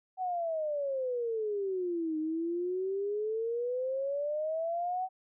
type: exponential two-way sweep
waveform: sine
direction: down then up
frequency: 758 to 308.6 to 758 Hz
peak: -30 dBFS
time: 0.17-5.09 s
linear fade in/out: 50 ms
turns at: 2.18 s
effects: none